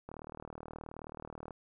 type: click train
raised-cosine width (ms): 1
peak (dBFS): -30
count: 56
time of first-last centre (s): 0.09-1.508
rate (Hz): 38.8
effects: none